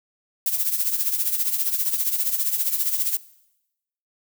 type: noise with tremolo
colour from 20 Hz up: violet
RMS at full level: -20 dBFS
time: 0.46-3.17 s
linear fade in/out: 2 ms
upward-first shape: triangle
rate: 15 Hz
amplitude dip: 75%
effects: noise-tail reverb RT60 0.9 s tail -20 dB re dry

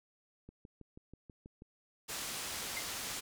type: click train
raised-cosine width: 3 ms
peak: -38 dBFS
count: 8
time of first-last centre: 0.49-1.621 s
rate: 6.19 Hz
type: low-pass noise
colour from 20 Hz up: white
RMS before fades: -41 dBFS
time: 2.08-3.21 s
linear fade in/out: 20 ms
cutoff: 9000 Hz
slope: 12 dB/octave
type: tone with exponential decay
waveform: sine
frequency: 2093 Hz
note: C7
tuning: in tune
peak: -33 dBFS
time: 2.77-2.86 s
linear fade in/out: 0 ms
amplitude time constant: 18 ms
effects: none

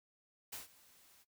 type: noise with ADSR envelope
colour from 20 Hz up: white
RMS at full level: -44 dBFS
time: 0.52-1.25 s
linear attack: 12 ms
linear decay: 140 ms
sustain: -21 dB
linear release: 34 ms
effects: noise-tail reverb RT60 0.1 s tail -17 dB re dry

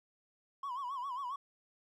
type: tone with vibrato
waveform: triangle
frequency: 1046.5 Hz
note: C6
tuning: in tune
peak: -34 dBFS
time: 0.63-1.36 s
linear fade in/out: 5 ms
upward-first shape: sine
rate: 7.4 Hz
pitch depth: 140 cents each way
effects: tanh soft clip ceiling -32 dBFS

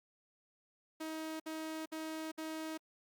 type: tone bursts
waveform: sawtooth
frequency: 316.7 Hz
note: D#4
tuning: 31 cents sharp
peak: -36 dBFS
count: 4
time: 1-2.777 s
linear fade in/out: 10 ms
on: 400 ms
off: 59 ms
effects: Opus 48 kbps

